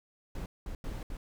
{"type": "noise bursts at uneven times", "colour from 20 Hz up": "brown", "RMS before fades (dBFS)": -38, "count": 4, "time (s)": [[0.35, 0.46], [0.66, 0.75], [0.84, 1.03], [1.1, 1.17]], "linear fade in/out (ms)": 2, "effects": []}